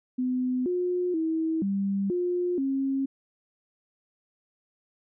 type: tone with pitch steps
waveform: sine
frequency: 253.2 / 358.7 / 321.8 / 197.2 / 355.6 / 270.5 Hz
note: B3 / F4 / E4 / G3 / F4 / C#4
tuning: +43 / +46 / -42 / +11 / +31 / -42 cents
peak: -24 dBFS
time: 0.18-3.06 s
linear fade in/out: 10 ms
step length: 480 ms
effects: none